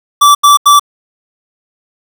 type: tone bursts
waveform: square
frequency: 1161 Hz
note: D6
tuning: 20 cents flat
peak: -3 dBFS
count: 3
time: 0.21-0.796 s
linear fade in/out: 10 ms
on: 140 ms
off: 83 ms
effects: 7-bit